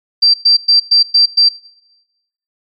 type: tone bursts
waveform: sine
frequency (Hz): 4700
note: D8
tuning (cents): +1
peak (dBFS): -5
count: 6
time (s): 0.22-1.49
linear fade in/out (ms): 10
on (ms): 120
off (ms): 110
effects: noise-tail reverb RT60 1.0 s tail -22 dB re dry + MP3 64 kbps